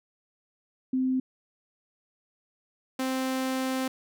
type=tone pair in turn; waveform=sine / sawtooth; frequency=259 / 261.3 Hz; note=C4 / C4; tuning=-17 / -2 cents; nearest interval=unison; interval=15 cents; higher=second; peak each=-23 dBFS; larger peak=neither; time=0.93-1.2 / 2.99-3.88 s; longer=second; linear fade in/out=5 ms; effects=none